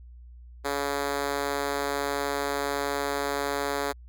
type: tone with high-pass filter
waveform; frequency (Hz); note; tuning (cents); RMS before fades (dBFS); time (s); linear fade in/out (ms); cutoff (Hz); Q
5% pulse; 141.4; C#3; +35; -29; 0.64-3.93; 20; 370; 1.7
effects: added 60 Hz sine -44 dBFS peak until 4.08 s

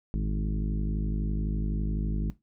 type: harmonic tone with a mistuned harmonic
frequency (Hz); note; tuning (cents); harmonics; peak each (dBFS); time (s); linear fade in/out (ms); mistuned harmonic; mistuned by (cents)
51.91; G#1; 0; 1 / 2 / 3 / 4 / 5 / 6 / 7 / 8; -27 / -38 / -34 / -35 / -45 / -42 / -51 / -50; 0.14-2.3; 0; 2; +96
effects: noise-tail reverb RT60 0.2 s tail -17 dB re dry

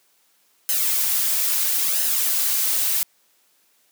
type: noise with flanger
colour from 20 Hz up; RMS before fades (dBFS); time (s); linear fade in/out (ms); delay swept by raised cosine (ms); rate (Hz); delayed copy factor
blue; -21; 0.69-3.03; 0; 0.86 to 4.26; 0.75; -0.55
effects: white hiss -62 dBFS RMS until 3.91 s + high-pass 200 Hz 12 dB/octave

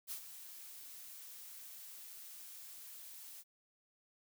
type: noise with ADSR envelope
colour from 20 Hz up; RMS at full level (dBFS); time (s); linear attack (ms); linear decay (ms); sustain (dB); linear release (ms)
blue; -42; 0.07-3.44; 41; 89; -10; 43
effects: none

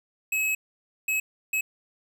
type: tone bursts at uneven times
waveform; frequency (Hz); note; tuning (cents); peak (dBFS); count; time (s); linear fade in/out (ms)
square; 2568; E7; -46; -24; 3; 0.32-0.55 / 1.08-1.2 / 1.53-1.61; 5
effects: none

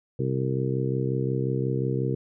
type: harmonic tone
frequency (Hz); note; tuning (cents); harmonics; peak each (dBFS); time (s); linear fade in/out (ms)
65.6; C2; +5; 2 / 3 / 4 / 5 / 6 / 7; -26 / -33 / -35 / -33 / -32 / -32; 0.19-2.15; 5
effects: none

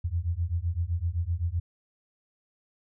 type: beating tone pair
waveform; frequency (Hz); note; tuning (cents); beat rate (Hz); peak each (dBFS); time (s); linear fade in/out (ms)
sine; 81.9 / 89.7; E2 / F2; -11 / +47; 7.8; -29; 0.04-1.6; 10
effects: none

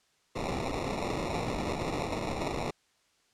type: noise with sample-and-hold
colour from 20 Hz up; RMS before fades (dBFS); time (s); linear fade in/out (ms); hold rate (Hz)
blue; -33; 0.35-2.71; 10; 1575
effects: white hiss -69 dBFS RMS until 3.33 s + low-pass 7000 Hz 12 dB/octave

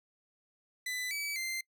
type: tone with pitch steps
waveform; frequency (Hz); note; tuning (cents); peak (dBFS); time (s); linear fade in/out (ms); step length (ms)
sawtooth; 2001 / 2292 / 2084; B6 / D7 / C7; +22 / -43 / -7; -31; 0.86-1.61; 5; 250
effects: noise-tail reverb RT60 0.1 s tail -24 dB re dry

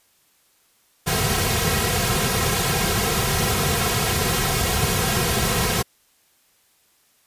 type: noise with comb filter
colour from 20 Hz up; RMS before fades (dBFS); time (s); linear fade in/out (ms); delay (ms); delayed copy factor
pink; -21; 1.06-5.83; 20; 3.4; -0.95
effects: white hiss -61 dBFS RMS until 7.26 s + resampled to 32000 Hz

